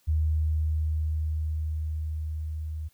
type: tone with level ramp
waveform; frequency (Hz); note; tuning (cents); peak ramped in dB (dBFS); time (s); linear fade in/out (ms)
sine; 77.78; D#2; 0; -21 to -31; 0.07-2.89; 20
effects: white hiss -66 dBFS RMS until 2.93 s